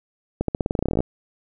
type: accelerating click train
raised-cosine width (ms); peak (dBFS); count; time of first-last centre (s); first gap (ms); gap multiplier
2; -8; 17; 0.41-1.005; 73; 0.9
effects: none